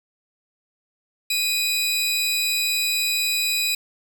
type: tone pair together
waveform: sawtooth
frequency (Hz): 2478 / 3952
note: D#7 / B7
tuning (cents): -8 / 0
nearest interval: minor sixth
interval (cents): 808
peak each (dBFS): -20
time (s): 1.3-3.75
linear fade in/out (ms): 5
effects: none